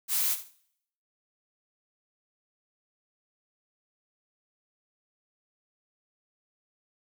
blue noise with echo, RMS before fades -27 dBFS, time 0.08-0.37 s, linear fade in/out 50 ms, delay 74 ms, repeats 2, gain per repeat -13 dB, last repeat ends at 0.518 s, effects noise-tail reverb RT60 0.7 s tail -20 dB re dry

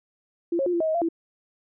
sine tone with pitch steps, 341.1 / 544 / 354.8 / 342.1 / 636 / 631 / 684 / 332.4 Hz, F4 / C#5 / F4 / F4 / D#5 / D#5 / F5 / E4, -41 / -33 / +27 / -36 / +38 / +24 / -36 / +15 cents, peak -21 dBFS, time 0.52-1.088 s, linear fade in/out 5 ms, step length 71 ms, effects none

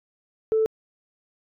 sine tone, 440 Hz, A4, in tune, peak -17 dBFS, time 0.52-0.66 s, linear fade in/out 0 ms, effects tanh soft clip ceiling -13 dBFS

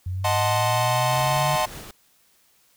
sine linear sweep, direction up, 89.4 to 146.83 Hz, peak -25 dBFS, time 0.06-1.56 s, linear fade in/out 5 ms
45% pulse chord, D# diminished seventh, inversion none, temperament equal, 622.3 / 740 / 880 / 1046.5 Hz, D#5 / F#5 / A5 / C6, 0 / 0 / 0 / 0 cents, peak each -26 dBFS, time 0.24-1.66 s, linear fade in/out 10 ms
pink noise with tremolo, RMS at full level -38 dBFS, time 1.11-1.91 s, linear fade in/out 2 ms, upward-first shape sine, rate 5 Hz, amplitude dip 30%
effects white hiss -61 dBFS RMS until 2.76 s

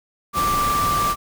sine tone in noise, 1174.7 Hz, D6, in tune, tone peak -18 dBFS, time 0.33-1.16 s, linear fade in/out 50 ms, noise pink, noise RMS -26 dBFS, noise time 0.33-1.16 s, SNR +5 dB, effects none

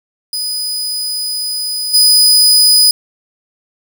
sawtooth tone with level steps, 4978 Hz, D#8, in tune, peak -14 / -3 dBFS, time 0.33-2.91 s, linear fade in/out 2 ms, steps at 1.93 s, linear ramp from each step 20 ms, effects 7-bit

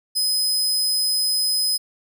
sawtooth tone, 5040 Hz, D#8, 21 cents sharp, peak -16 dBFS, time 0.15-1.78 s, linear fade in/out 20 ms, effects none

